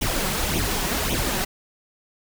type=noise with flanger; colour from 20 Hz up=pink; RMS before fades=-24 dBFS; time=0.01-1.45 s; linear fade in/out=10 ms; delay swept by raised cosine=0.31 to 5.41 ms; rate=1.8 Hz; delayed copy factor=+0.7; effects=none